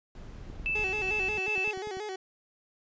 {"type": "noise", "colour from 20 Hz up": "brown", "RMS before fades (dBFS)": -43, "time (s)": [0.15, 1.39], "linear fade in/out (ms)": 2}
{"type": "click train", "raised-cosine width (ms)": 3, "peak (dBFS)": -33, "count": 16, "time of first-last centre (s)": [0.5, 1.971], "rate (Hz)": 10.2}
{"type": "tone with tremolo", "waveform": "sine", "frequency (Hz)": 2637, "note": "E7", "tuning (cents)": 0, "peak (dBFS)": -27, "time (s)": [0.66, 1.71], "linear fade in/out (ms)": 0, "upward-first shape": "square", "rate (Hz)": 2.4, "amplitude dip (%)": 25}
{"type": "tone with vibrato", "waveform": "30% pulse", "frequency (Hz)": 400, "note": "G4", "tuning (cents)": 35, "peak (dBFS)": -32, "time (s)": [0.75, 2.16], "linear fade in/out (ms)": 5, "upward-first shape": "square", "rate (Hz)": 5.6, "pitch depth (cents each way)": 100}
{"effects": ["resampled to 16000 Hz"]}